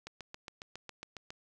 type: click train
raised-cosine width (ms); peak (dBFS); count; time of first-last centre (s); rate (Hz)
0.2; -26; 10; 0.07-1.305; 7.29
effects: none